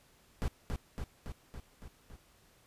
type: noise with echo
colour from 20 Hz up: brown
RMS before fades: -32 dBFS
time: 0.42-0.48 s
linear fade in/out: 0 ms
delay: 280 ms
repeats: 6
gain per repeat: -3 dB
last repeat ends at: 2.16 s
effects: pink hiss -65 dBFS RMS until 2.66 s + resampled to 32000 Hz